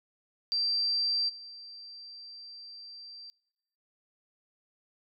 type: tone with level steps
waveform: sine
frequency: 4699 Hz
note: D8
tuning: in tune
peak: -26 / -44 dBFS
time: 0.52-3.3 s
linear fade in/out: 0 ms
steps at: 1.28 s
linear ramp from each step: 20 ms
effects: noise-tail reverb RT60 0.9 s tail -26 dB re dry